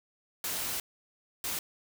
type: noise bursts at uneven times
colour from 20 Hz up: white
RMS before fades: -34 dBFS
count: 2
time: 0.44-0.8 / 1.44-1.59 s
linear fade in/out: 2 ms
effects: none